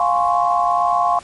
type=chord; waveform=sine; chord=Db major seventh; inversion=first; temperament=equal with one note detuned; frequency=702.5 / 830.6 / 1046.5 / 1108.7 Hz; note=F5 / Ab5 / C6 / Db6; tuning=+10 / 0 / 0 / 0 cents; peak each=-17 / -22 / -20 / -20 dBFS; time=0-1.19 s; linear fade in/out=2 ms; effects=pink hiss -43 dBFS RMS until 1.23 s + MP3 48 kbps